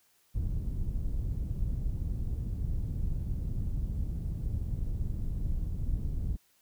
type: low-pass noise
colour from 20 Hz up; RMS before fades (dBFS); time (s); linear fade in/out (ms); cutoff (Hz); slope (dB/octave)
pink; -32; 0.34-6.37; 20; 120; 12
effects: white hiss -68 dBFS RMS until 6.61 s